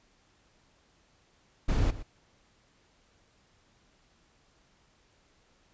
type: noise with echo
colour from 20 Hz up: brown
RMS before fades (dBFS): -25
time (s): 1.68-1.91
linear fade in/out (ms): 10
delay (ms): 120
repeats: 1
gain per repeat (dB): -15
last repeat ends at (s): 2.03
effects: pink hiss -66 dBFS RMS until 5.73 s + resampled to 16000 Hz